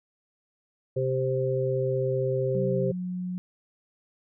harmonic tone, 130.81 Hz, C3, in tune, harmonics 1 / 3 / 4, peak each -28 / -28 / -28 dBFS, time 0.96-2.92 s, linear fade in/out 10 ms
sine tone with pitch glide, 187.9 to 181.19 Hz, F#3 to F#3, +27 to -36 cents, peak -29 dBFS, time 2.55-3.38 s, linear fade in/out 0 ms, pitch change -63 cents, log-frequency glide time 2.66-2.82 s
effects none

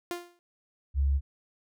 sawtooth tone with exponential decay, 349.4 Hz, F4, 1 cent sharp, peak -25 dBFS, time 0.11-0.39 s, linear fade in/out 0 ms, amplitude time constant 60 ms
sine tone, 69.3 Hz, C#2, in tune, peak -22 dBFS, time 0.94-1.21 s, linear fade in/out 50 ms
effects none

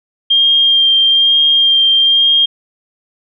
sine tone with vibrato, 3200 Hz, G7, 35 cents sharp, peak -7 dBFS, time 0.3-2.46 s, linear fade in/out 10 ms, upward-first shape sine, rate 1.1 Hz, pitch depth 14 cents each way, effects none

